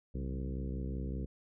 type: harmonic tone with a mistuned harmonic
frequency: 65.2 Hz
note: C2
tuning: 5 cents flat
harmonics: 1 / 2 / 3 / 4 / 5 / 6 / 7 / 8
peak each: -37 / -42 / -43 / -46 / -49 / -51 / -51 / -56 dBFS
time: 0.14-1.26 s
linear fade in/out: 10 ms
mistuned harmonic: 2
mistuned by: +92 cents
effects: none